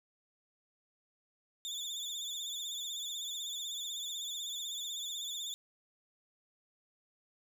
30% pulse tone with vibrato, 3520 Hz, A7, in tune, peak -35 dBFS, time 1.65-5.54 s, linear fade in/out 0 ms, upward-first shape sine, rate 16 Hz, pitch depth 70 cents each way, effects none

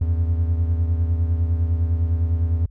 triangle beating tone pair, 82.41 / 92.31 Hz, E2 / F#2, 0 / -4 cents, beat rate 9.9 Hz, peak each -16 / -24 dBFS, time 0.01-2.66 s, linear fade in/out 5 ms, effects added 50 Hz sine -44 dBFS peak until 2.7 s

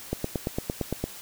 click train, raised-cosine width 2 ms, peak -13 dBFS, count 9, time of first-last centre 0.13-1.04 s, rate 8.79 Hz, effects white hiss -43 dBFS RMS until 1.21 s

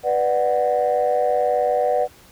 sine chord, B minor, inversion none, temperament just, 493.9 / 592.7 / 740.8 Hz, B4 / D5 / F#5, 0 / +16 / +2 cents, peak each -20 dBFS, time 0.03-2.08 s, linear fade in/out 50 ms, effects tanh soft clip ceiling -10 dBFS + pink hiss -49 dBFS RMS until 2.31 s

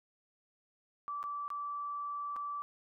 sine tone with dropouts, 1160 Hz, D6, 22 cents flat, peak -36 dBFS, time 1.08-2.62 s, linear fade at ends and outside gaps 0 ms, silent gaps 1.229-1.239 / 1.48-1.503 / 2.361-2.365 s, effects none

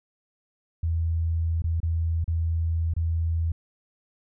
sine tone with dropouts, 82.41 Hz, E2, in tune, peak -22 dBFS, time 0.83-3.52 s, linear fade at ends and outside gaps 5 ms, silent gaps 1.621-1.64 / 1.803-1.83 / 2.243-2.278 / 2.938-2.964 s, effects none

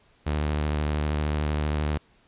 sawtooth tone with vibrato, 75.1 Hz, D2, 39 cents sharp, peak -20 dBFS, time 0.26-1.98 s, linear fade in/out 10 ms, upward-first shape sine, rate 13 Hz, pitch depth 35 cents each way, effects pink hiss -61 dBFS RMS until 2.27 s + resampled to 8000 Hz

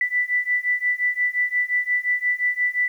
sine beating tone pair, 1975.5 / 1981.2 Hz, B6 / B6, 0 / +5 cents, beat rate 5.7 Hz, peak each -23 / -22 dBFS, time 0.01-2.88 s, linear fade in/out 2 ms, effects 9-bit

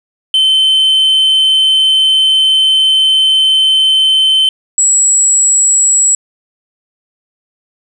sine tone pair in turn, 3077 / 7754 Hz, G7 / B8, -33 / -33 cents, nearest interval octave + major third, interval 1600 cents, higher second, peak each -4 dBFS, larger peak neither, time 0.34-4.49 / 4.78-6.15 s, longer first, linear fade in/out 2 ms, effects tanh soft clip ceiling -5 dBFS + 7-bit

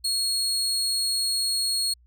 30% pulse tone, 4306 Hz, C8, 49 cents sharp, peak -20 dBFS, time 0.04-1.94 s, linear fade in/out 10 ms, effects added 60 Hz sine -54 dBFS peak until 2.06 s

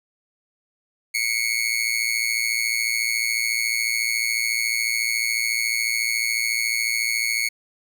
sawtooth tone with amplitude modulation, 2200 Hz, C#7, 14 cents flat, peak -14 dBFS, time 1.14-7.49 s, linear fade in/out 10 ms, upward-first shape sine, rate 114 Hz, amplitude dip 80%, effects none

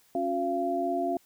sine tone cluster, 276.6 / 360.2 / 685 Hz, C#4 / F#4 / F5, -4 / -46 / -34 cents, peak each -32 / -32 / -28 dBFS, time 0.15-1.17 s, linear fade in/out 2 ms, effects white hiss -63 dBFS RMS until 1.25 s

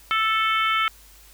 harmonic tone, 440 Hz, A4, in tune, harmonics 3 / 4 / 5 / 6 / 7 / 8, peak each -21 / -32 / -25 / -34 / -28 / -36 dBFS, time 0.11-0.88 s, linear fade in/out 0 ms, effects added 50 Hz sine -51 dBFS peak until 1.33 s + white hiss -51 dBFS RMS until 1.33 s

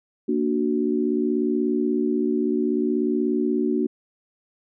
sine chord, Bb augmented, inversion none, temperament equal, 233.1 / 293.7 / 370 Hz, Bb3 / D4 / F#4, 0 / 0 / 0 cents, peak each -24 dBFS, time 0.28-3.87 s, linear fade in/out 10 ms, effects none

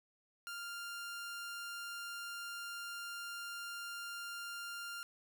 sawtooth tone, 1396.9 Hz, F6, in tune, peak -39 dBFS, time 0.47-5.03 s, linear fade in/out 0 ms, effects none

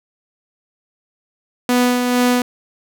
sawtooth tone with tremolo, 246.9 Hz, B3, in tune, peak -8 dBFS, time 1.69-2.42 s, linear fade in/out 2 ms, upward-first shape sine, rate 2.2 Hz, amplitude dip 40%, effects none

